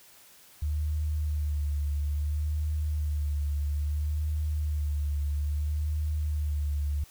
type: tone with vibrato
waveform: sine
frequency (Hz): 74.5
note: D2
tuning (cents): +25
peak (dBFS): -26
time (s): 0.62-7.04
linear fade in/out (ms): 5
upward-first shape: sine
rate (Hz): 0.6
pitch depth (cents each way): 43
effects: white hiss -55 dBFS RMS until 7.1 s